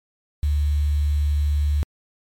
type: tone with quantisation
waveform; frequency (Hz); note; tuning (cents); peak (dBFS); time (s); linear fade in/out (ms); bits
sine; 73.42; D2; 0; -17; 0.43-1.83; 0; 7
effects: MP3 64 kbps